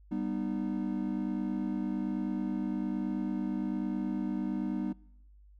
triangle chord, G augmented, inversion none, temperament just, 196 / 245 / 306.2 Hz, G3 / B3 / D#4, 0 / -14 / -28 cents, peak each -33 dBFS, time 0.11-4.93 s, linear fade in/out 10 ms, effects noise-tail reverb RT60 0.9 s tail -25 dB re dry + added 50 Hz sine -54 dBFS peak until 5.59 s

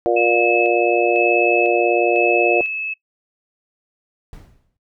harmonic tone, 118.3 Hz, A#2, 26 cents sharp, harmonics 3 / 4 / 5 / 6, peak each -18 / -19 / -20 / -21 dBFS, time 0.06-2.61 s, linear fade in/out 0 ms
sine tone with tremolo, 2597 Hz, E7, 26 cents flat, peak -18 dBFS, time 0.16-2.94 s, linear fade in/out 10 ms, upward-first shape square, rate 1 Hz, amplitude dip 40%
brown noise with exponential decay, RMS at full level -34 dBFS, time 4.33-4.77 s, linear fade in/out 1 ms, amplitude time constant 94 ms
effects noise-tail reverb RT60 0.1 s tail -18 dB re dry

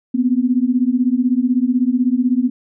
sine beating tone pair, 242.2 / 258.2 Hz, B3 / C4, -34 / -23 cents, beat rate 16 Hz, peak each -16 dBFS, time 0.14-2.5 s, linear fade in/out 10 ms, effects none

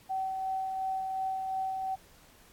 sine tone with tremolo, 763 Hz, G5, 47 cents flat, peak -29 dBFS, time 0.09-1.96 s, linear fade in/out 20 ms, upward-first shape sine, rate 2.8 Hz, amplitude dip 30%, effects pink hiss -59 dBFS RMS until 2.52 s + AAC 64 kbps

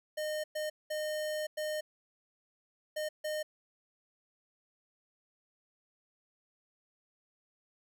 square tone bursts at uneven times, 612 Hz, D#5, 29 cents flat, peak -34 dBFS, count 6, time 0.17-0.44 / 0.55-0.7 / 0.9-1.47 / 1.57-1.81 / 2.96-3.09 / 3.24-3.43 s, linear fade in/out 10 ms, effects none

